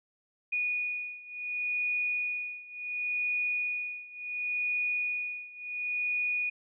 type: beating tone pair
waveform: sine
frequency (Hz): 2461 / 2461.7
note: D#7 / D#7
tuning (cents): -20 / -19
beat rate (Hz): 0.7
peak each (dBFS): -32 / -34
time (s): 0.52-6.5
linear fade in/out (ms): 10
effects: none